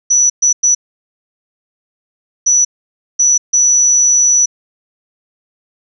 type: tone bursts at uneven times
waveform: sine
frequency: 5920 Hz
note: F#8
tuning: in tune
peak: -7 dBFS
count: 6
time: 0.1-0.3 / 0.42-0.53 / 0.63-0.75 / 2.46-2.65 / 3.19-3.38 / 3.53-4.46 s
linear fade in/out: 10 ms
effects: none